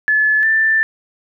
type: tone pair in turn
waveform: sine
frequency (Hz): 1723 / 1772.5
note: A6 / A6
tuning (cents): -37 / +12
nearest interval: unison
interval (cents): 49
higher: second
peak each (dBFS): -11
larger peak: neither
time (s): 0.08-0.43 / 0.43-0.83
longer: second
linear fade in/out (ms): 0
effects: none